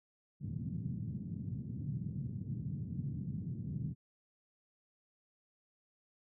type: band-pass noise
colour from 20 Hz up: pink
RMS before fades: -40 dBFS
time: 0.4-3.95 s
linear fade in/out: 50 ms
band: 110 to 190 Hz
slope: 24 dB/octave
effects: none